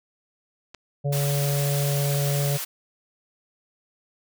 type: clicks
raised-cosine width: 0.2 ms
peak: -33 / -23 dBFS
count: 2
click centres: 0.744 / 0.747 s
type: harmonic tone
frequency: 142.3 Hz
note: C#3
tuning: 46 cents sharp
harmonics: 1 / 3 / 4 / 5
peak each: -22 / -34 / -31 / -39 dBFS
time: 1.04-2.58 s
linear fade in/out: 20 ms
type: high-pass noise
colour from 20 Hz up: white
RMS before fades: -31 dBFS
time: 1.12-2.65 s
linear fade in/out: 10 ms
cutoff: 620 Hz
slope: 12 dB/octave
effects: none